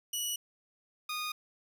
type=tone pair in turn; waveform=15% pulse; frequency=2936 / 1232 Hz; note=F#7 / D#6; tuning=-14 / -17 cents; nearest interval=octave + minor third; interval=1503 cents; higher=first; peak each=-25 / -28 dBFS; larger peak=first; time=0.13-0.36 / 1.09-1.32 s; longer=neither; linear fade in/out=5 ms; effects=none